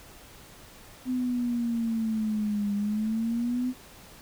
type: exponential two-way sweep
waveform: sine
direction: down then up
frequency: 255.8 to 202.3 to 255.8 Hz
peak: -25 dBFS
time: 1.05-3.74 s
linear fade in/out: 50 ms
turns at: 2.74 s
effects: pink hiss -50 dBFS RMS until 4.21 s